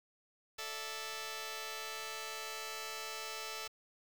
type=chord; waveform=5% pulse; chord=A suspended fourth; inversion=none; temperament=just; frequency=440 / 586.7 / 660 Hz; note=A4 / D5 / E5; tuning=0 / -2 / +2 cents; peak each=-33 / -38 / -37 dBFS; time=0.58-3.68 s; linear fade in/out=10 ms; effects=9-bit